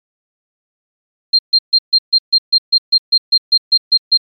sine tone bursts, 4186 Hz, C8, in tune, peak -6 dBFS, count 15, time 1.33-4.175 s, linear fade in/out 10 ms, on 59 ms, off 140 ms, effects MP3 96 kbps

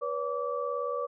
sine tone cluster, 489.1 / 567 / 1157 Hz, B4 / C#5 / D6, -17 / +39 / -26 cents, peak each -33 / -34 / -34 dBFS, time 0.01-1.07 s, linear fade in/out 20 ms, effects none

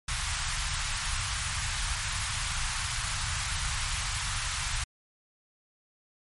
pink band-stop noise, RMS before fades -31 dBFS, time 0.08-4.84 s, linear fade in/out 5 ms, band 120 to 1000 Hz, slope 24 dB/octave, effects MP3 48 kbps

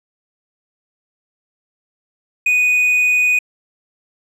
triangle tone, 2482 Hz, D#7, 5 cents flat, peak -10 dBFS, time 2.46-3.39 s, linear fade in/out 5 ms, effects resampled to 32000 Hz

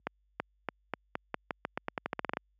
accelerating click train, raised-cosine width 0.5 ms, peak -16 dBFS, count 18, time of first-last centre 0.07-2.371 s, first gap 330 ms, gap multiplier 0.87, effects added 50 Hz sine -50 dBFS peak until 2.59 s + high-pass 150 Hz 12 dB/octave

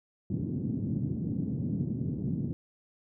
pink band-pass noise, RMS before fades -32 dBFS, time 0.3-2.53 s, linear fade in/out 0 ms, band 110 to 270 Hz, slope 24 dB/octave, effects none

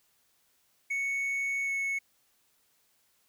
triangle tone with pitch glide, 2217 to 2203 Hz, C#7 to C#7, 0 to -11 cents, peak -27 dBFS, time 0.9-1.99 s, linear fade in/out 10 ms, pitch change -11 cents, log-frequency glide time 1.65-1.7 s, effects white hiss -70 dBFS RMS until 3.28 s

